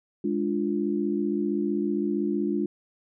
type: chord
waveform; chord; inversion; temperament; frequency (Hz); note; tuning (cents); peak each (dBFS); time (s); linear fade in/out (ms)
sine; D diminished; second; equal; 207.7 / 293.7 / 349.2; Ab3 / D4 / F4; 0 / 0 / 0; -28; 0.24-2.66; 5
effects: none